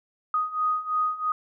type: beating tone pair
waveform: sine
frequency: 1244.5 / 1247.5 Hz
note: D#6 / D#6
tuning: 0 / +4 cents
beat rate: 3 Hz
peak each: -28 / -25 dBFS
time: 0.34-1.32 s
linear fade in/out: 2 ms
effects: none